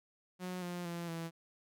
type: tone with pitch steps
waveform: sawtooth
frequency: 182 / 176.41 / 170.99 / 165.74 Hz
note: F#3 / F3 / F3 / E3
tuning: -28 / +18 / -36 / +10 cents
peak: -35 dBFS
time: 0.39-1.31 s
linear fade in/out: 50 ms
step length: 230 ms
effects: none